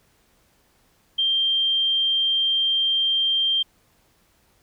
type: tone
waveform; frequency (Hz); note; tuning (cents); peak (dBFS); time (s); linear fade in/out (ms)
sine; 3170; G7; +19; -18; 1.18-3.63; 10
effects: pink hiss -62 dBFS RMS until 4.62 s